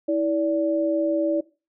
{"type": "tone pair together", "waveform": "sine", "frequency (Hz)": [324.6, 579], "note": ["E4", "D5"], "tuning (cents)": [-27, -25], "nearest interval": "minor seventh", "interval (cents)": 1002, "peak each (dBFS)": -22, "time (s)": [0.08, 1.41], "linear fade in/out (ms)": 10, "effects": ["noise-tail reverb RT60 0.3 s tail -19 dB re dry"]}